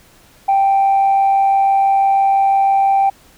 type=tone with amplitude modulation; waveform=sine; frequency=784 Hz; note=G5; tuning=in tune; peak=-7 dBFS; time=0.48-3.1 s; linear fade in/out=10 ms; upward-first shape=sine; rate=106 Hz; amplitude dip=35%; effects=tanh soft clip ceiling -7 dBFS + pink hiss -48 dBFS RMS until 3.37 s